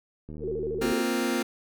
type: click train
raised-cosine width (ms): 3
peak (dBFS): -28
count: 49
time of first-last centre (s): 0.29-0.918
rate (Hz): 76.4
type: tone with vibrato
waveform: sine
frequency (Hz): 412.3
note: G#4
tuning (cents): -13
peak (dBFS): -28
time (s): 0.4-1.04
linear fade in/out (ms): 50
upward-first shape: square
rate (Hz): 13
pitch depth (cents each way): 170
type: chord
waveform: sawtooth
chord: Bb suspended second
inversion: none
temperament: just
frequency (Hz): 233.1 / 262.2 / 349.6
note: Bb3 / C4 / F4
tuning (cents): 0 / +4 / +2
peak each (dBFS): -25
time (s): 0.81-1.43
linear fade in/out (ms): 10
effects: none